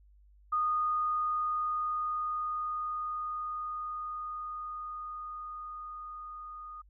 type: tone with level ramp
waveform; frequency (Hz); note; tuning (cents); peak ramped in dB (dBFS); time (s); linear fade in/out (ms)
sine; 1232; D#6; -17; -26 to -42; 0.52-6.82; 10
effects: added 50 Hz sine -57 dBFS peak until 6.89 s